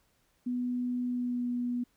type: tone with pitch glide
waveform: sine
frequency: 246.9 to 243.9 Hz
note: B3 to B3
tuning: 0 to -21 cents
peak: -29 dBFS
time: 0.46-1.84 s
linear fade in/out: 10 ms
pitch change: -21 cents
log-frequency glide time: 1.07-1.47 s
effects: pink hiss -71 dBFS RMS until 1.96 s